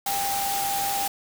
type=tone in noise; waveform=sine; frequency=795 Hz; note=G5; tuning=24 cents sharp; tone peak=-26 dBFS; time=0.06-1.08 s; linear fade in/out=5 ms; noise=white; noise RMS=-29 dBFS; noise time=0.06-1.08 s; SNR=0 dB; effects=none